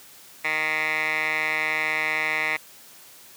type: tone with band-pass filter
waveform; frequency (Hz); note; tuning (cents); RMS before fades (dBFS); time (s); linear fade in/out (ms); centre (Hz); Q
10% pulse; 155.56; D#3; 0; -25; 0.44-2.57; 10; 2000; 4.8
effects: white hiss -48 dBFS RMS until 3.36 s + high-pass 100 Hz 12 dB/octave